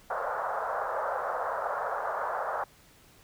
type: band-pass noise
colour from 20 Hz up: pink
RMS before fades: -32 dBFS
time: 0.1-2.64 s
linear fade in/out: 2 ms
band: 510 to 1500 Hz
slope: 48 dB/octave
effects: pink hiss -58 dBFS RMS until 3.23 s